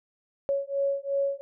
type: beating tone pair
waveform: sine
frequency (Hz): 554.4 / 557.2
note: C#5 / C#5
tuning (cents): 0 / +9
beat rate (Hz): 2.8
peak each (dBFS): -28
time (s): 0.49-1.41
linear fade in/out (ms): 0
effects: none